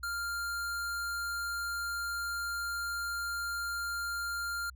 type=tone; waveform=square; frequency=1396.9 Hz; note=F6; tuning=in tune; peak=-34 dBFS; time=0.03-4.7 s; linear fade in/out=5 ms; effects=added 64 Hz sine -49 dBFS peak until 4.75 s